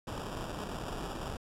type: noise with sample-and-hold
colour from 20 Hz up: pink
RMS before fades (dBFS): -39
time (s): 0.07-1.37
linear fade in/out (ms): 5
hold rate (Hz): 2100
effects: low-pass 11000 Hz 12 dB/octave